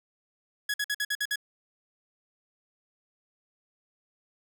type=tone bursts; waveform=sawtooth; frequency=1678 Hz; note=G#6; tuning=17 cents sharp; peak=-23 dBFS; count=7; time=0.69-1.358 s; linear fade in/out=5 ms; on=50 ms; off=53 ms; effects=none